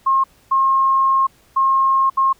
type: tone bursts at uneven times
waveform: sine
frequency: 1073 Hz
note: C6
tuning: 43 cents sharp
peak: -12 dBFS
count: 4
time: 0.06-0.24 / 0.51-1.27 / 1.56-2.1 / 2.17-2.33 s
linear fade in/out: 10 ms
effects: pink hiss -54 dBFS RMS until 2.39 s